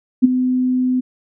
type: tone with ADSR envelope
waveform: sine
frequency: 253.8 Hz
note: B3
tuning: 47 cents sharp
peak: -3 dBFS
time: 0.22-1.01 s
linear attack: 24 ms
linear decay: 17 ms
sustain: -11 dB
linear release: 17 ms
effects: none